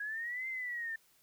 sine linear two-way sweep, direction up then down, 1646 to 2093 to 1782 Hz, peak -36 dBFS, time 0-0.96 s, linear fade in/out 5 ms, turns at 0.48 s, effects white hiss -68 dBFS RMS until 1.22 s

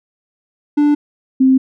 triangle / sine tone pair in turn, 293.7 / 262.4 Hz, D4 / C4, 0 / +5 cents, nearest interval major second, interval 195 cents, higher first, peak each -7 dBFS, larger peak neither, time 0.77-0.95 / 1.4-1.58 s, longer neither, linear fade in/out 10 ms, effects none

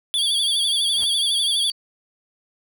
square tone with vibrato, 3373 Hz, G#7, 26 cents sharp, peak -19 dBFS, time 0.14-1.7 s, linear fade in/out 0 ms, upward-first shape triangle, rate 12 Hz, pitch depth 88 cents each way
sine tone, 4586 Hz, D8, 42 cents flat, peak -28 dBFS, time 0.18-1.72 s, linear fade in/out 5 ms
pink noise with exponential growth, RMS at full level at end -38 dBFS, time 0.79-1.04 s, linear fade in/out 1 ms, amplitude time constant 53 ms
effects none

